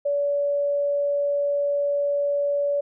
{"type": "tone", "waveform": "sine", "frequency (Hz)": 572, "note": "D5", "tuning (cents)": -46, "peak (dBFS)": -20, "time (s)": [0.05, 2.81], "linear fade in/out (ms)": 10, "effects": []}